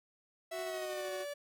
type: tone with tremolo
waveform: sawtooth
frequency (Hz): 370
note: F#4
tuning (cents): 0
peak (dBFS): -36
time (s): 0.51-1.26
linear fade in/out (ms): 50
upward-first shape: square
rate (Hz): 13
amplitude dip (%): 25
type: tone with pitch glide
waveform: 45% pulse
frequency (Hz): 659.3 to 577.3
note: E5 to D5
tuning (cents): 0 to -30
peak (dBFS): -39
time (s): 0.51-1.34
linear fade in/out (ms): 10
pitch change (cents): -230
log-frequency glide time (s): 0.64-1.11
effects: none